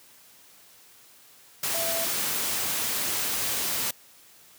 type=tone in noise; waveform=sine; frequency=665 Hz; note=E5; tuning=15 cents sharp; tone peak=-31 dBFS; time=1.74-2.05 s; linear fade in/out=5 ms; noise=white; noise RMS=-28 dBFS; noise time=1.63-3.91 s; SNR=-6 dB; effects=white hiss -54 dBFS RMS until 4.58 s + high-pass 80 Hz 12 dB/octave